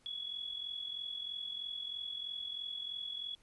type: tone with amplitude modulation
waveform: sine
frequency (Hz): 3375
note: G#7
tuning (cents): +27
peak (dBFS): -36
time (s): 0.06-3.35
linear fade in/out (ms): 0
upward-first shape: sine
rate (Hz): 43.1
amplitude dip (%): 65
effects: pink hiss -69 dBFS RMS until 3.42 s + resampled to 24000 Hz